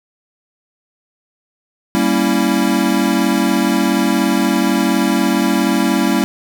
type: chord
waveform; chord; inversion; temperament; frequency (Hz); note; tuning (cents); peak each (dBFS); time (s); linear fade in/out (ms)
square; G diminished seventh; none; equal; 196 / 233.1 / 277.2 / 329.6; G3 / Bb3 / Db4 / Fb4; 0 / 0 / 0 / 0; -19; 1.95-6.24; 0
effects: 7-bit